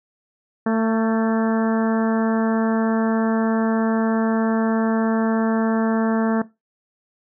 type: harmonic tone with a mistuned harmonic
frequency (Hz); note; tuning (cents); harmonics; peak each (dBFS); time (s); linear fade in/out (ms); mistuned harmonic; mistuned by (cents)
223.6; A3; +28; 1 / 2 / 3 / 4 / 5 / 6 / 7 / 8; -18 / -24 / -28 / -30 / -32 / -34 / -35 / -36; 0.66-6.42; 5; 8; -31
effects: noise-tail reverb RT60 0.2 s tail -17 dB re dry